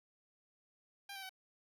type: tone with pitch steps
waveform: 10% pulse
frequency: 797 / 777 / 757.5 Hz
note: G5 / G5 / F#5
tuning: +28 / -16 / +40 cents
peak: -37 dBFS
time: 1.09-1.294 s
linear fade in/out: 5 ms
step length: 68 ms
effects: none